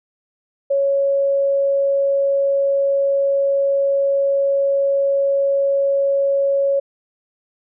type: tone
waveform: sine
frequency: 554.4 Hz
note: C#5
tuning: in tune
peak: -14 dBFS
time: 0.7-6.8 s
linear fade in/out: 10 ms
effects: none